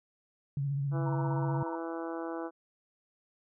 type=tone with vibrato; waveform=sine; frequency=140 Hz; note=C#3; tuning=18 cents sharp; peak=-29 dBFS; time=0.57-1.63 s; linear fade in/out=2 ms; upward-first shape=triangle; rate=15 Hz; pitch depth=56 cents each way
type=harmonic tone; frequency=165.5 Hz; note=E3; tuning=7 cents sharp; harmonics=2 / 3 / 4 / 5 / 6 / 7 / 8 / 9; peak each=-37 / -41 / -43 / -45 / -47 / -48 / -49 / -50 dBFS; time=0.91-2.51 s; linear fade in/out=50 ms
type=tone bursts; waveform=sine; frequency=933 Hz; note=A#5; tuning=1 cent sharp; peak=-36 dBFS; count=12; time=1.06-1.757 s; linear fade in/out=5 ms; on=37 ms; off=23 ms
effects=none